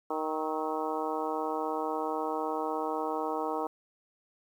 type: harmonic tone with a mistuned harmonic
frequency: 156.2 Hz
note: D#3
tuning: 7 cents sharp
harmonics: 2 / 3 / 4 / 5 / 6 / 7 / 8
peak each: -37 / -35 / -39 / -36 / -37 / -39 / -42 dBFS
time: 0.1-3.67 s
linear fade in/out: 5 ms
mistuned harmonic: 8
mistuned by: +51 cents
effects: 10-bit